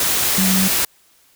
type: tone in noise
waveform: sine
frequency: 189.6 Hz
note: F#3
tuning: 43 cents sharp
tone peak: -16 dBFS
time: 0.38-0.68 s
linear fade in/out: 2 ms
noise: white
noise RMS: -18 dBFS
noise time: 0-0.85 s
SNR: -1 dB
effects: white hiss -55 dBFS RMS until 1.35 s